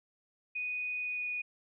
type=tone with pitch glide; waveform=sine; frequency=2483 to 2467 Hz; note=D#7 to D#7; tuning=-4 to -15 cents; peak=-33 dBFS; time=0.55-1.42 s; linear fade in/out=10 ms; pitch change=-11 cents; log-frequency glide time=0.99-1.28 s; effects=none